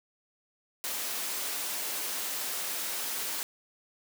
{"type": "high-pass noise", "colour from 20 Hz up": "white", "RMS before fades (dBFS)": -34, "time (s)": [0.84, 3.43], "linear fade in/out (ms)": 0, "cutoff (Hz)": 280, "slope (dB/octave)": 12, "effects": []}